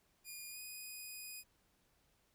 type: tone with pitch glide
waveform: 5% pulse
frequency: 2436 to 2483 Hz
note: D#7 to D#7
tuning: -37 to -4 cents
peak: -38 dBFS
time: 0.24-1.44 s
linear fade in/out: 50 ms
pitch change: +33 cents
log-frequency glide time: 0.51-0.58 s
effects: pink hiss -75 dBFS RMS until 2.34 s